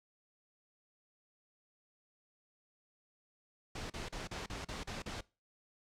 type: noise bursts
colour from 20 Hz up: pink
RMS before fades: -42 dBFS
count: 8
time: 3.75-5.209 s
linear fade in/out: 5 ms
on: 150 ms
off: 37 ms
effects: noise-tail reverb RT60 0.3 s tail -22 dB re dry + low-pass 6000 Hz 12 dB/octave